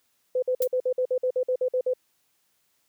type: tone bursts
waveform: sine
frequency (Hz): 507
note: B4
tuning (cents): +45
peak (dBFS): -21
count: 13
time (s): 0.35-1.936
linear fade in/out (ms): 5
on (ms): 74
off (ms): 52
type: noise with exponential decay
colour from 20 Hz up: violet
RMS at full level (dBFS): -25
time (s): 0.62-0.69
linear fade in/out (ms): 0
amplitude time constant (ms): 15
effects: white hiss -70 dBFS RMS until 2.88 s + high-pass 60 Hz 12 dB/octave